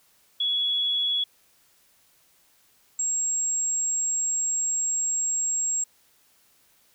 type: tone pair in turn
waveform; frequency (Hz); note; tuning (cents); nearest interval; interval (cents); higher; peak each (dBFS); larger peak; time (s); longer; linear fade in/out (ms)
sine; 3372 / 7570; G#7 / A#8; +26 / +26; octave + major second; 1400; second; -22 / -23; first; 0.4-1.24 / 2.99-5.84; second; 5
effects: white hiss -62 dBFS RMS until 6.94 s